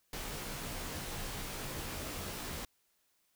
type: noise with comb filter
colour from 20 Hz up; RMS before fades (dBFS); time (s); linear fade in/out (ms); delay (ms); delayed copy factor
pink; -41; 0.13-2.65; 2; 18; -0.75
effects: white hiss -75 dBFS RMS until 3.35 s